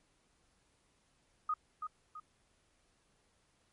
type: tone with echo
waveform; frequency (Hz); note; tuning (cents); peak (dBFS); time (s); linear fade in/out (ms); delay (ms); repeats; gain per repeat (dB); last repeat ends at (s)
sine; 1244.5; D#6; 0; -30; 1.49-1.54; 5; 330; 2; -7; 2.2
effects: pink hiss -73 dBFS RMS until 3.72 s + MP3 48 kbps